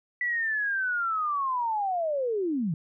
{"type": "linear sweep", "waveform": "sine", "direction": "down", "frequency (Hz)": [1976, 146.1], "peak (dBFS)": -25, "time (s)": [0.21, 2.74], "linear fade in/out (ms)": 2, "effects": []}